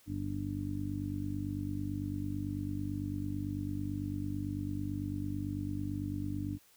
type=harmonic tone; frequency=49 Hz; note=G1; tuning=in tune; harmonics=1 / 2 / 3 / 4 / 5 / 6; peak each=-46 / -38 / -45 / -45 / -43 / -38 dBFS; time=0.06-6.59 s; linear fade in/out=50 ms; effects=white hiss -64 dBFS RMS until 6.76 s